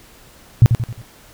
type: tone with echo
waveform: sine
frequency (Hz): 116.54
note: A#2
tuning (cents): 0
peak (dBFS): -3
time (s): 0.62-0.66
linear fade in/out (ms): 0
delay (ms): 89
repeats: 4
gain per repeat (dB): -7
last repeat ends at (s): 1.016
effects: pink hiss -46 dBFS RMS until 1.33 s